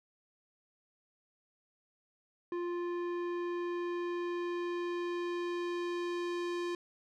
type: tone with low-pass filter sweep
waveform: square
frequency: 349.2 Hz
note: F4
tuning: in tune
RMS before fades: -36 dBFS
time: 2.52-6.75 s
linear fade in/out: 2 ms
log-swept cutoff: 1500 to 5400 Hz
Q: 0.71
effects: none